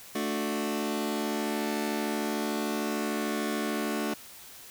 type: chord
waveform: sawtooth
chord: D major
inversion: second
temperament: just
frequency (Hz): 220.2 / 293.7 / 367.1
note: A3 / D4 / F#4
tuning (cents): +2 / 0 / -14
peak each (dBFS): -28 / -29 / -31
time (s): 0.15-4.14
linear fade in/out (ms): 5
effects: white hiss -48 dBFS RMS until 4.7 s